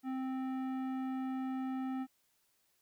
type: tone with tanh clipping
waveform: triangle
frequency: 261.6 Hz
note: C4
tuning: in tune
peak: -37 dBFS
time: 0.03-2.07 s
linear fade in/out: 50 ms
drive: 18 dB
effects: white hiss -75 dBFS RMS until 2.81 s